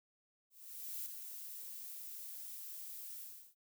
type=noise with ADSR envelope; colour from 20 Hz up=violet; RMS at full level=-42 dBFS; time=0.5-3.55 s; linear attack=560 ms; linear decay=3 ms; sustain=-6 dB; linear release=360 ms; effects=none